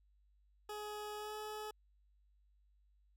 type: tone with pitch glide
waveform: 20% pulse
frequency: 420.5 to 426.6 Hz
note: G#4 to G#4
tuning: +22 to +46 cents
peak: -38 dBFS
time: 0.69-1.71 s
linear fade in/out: 5 ms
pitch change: +24 cents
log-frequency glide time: 1.17-1.35 s
effects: added 50 Hz sine -68 dBFS peak until 3.16 s